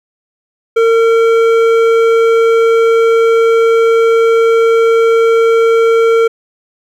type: tone with hard clipping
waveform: triangle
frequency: 456 Hz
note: A#4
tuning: 38 cents flat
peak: -8 dBFS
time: 0.76-6.28 s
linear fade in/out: 10 ms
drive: 14 dB
effects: none